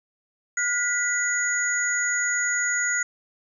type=tone cluster; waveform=sine; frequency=1442 / 1971 / 6790 Hz; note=F#6 / B6 / G#8; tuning=-45 / -4 / +37 cents; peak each=-26 dBFS; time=0.57-3.03 s; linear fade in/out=5 ms; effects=none